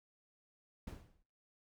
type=noise with exponential decay; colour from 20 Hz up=brown; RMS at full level=-40 dBFS; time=0.87-1.23 s; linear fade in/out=5 ms; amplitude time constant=77 ms; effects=noise-tail reverb RT60 0.6 s tail -26 dB re dry